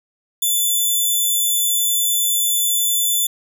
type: tone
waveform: 5% pulse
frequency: 3499 Hz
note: A7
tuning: 10 cents flat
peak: -8 dBFS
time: 0.42-3.27 s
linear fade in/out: 5 ms
effects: none